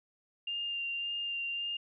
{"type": "tone with vibrato", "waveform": "sine", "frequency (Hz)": 2796, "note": "F7", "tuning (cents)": 1, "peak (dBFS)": -33, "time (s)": [0.47, 1.77], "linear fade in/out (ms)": 5, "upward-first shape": "sine", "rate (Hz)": 1.8, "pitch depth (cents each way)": 14, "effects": []}